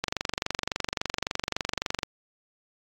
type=click train; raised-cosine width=0.2 ms; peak=-9 dBFS; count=48; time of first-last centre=0.04-2.032 s; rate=23.6 Hz; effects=AAC 48 kbps